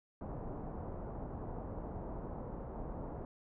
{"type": "low-pass noise", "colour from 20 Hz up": "pink", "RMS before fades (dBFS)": -43, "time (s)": [0.21, 3.25], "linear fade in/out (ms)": 2, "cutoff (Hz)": 930, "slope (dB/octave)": 24, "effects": []}